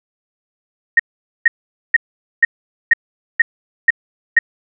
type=tone bursts; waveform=sine; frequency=1861 Hz; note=A#6; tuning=3 cents flat; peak=-5 dBFS; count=8; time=0.97-4.39 s; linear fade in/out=5 ms; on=25 ms; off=460 ms; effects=none